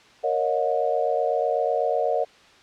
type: chord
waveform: sine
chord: D# minor seventh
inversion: second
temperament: equal with one note detuned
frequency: 466.2 / 554.4 / 622.3 / 723.1 Hz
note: A#4 / C#5 / D#5 / F#5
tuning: 0 / 0 / 0 / -40 cents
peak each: -26 dBFS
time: 0.23-2.25 s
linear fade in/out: 20 ms
effects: white hiss -52 dBFS RMS until 2.62 s + low-pass 4000 Hz 12 dB/octave